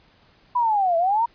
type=linear two-way sweep; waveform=sine; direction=down then up; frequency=1000 to 654 to 959 Hz; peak=-17 dBFS; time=0.55-1.26 s; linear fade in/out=10 ms; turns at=0.97 s; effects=pink hiss -57 dBFS RMS until 1.34 s + resampled to 11025 Hz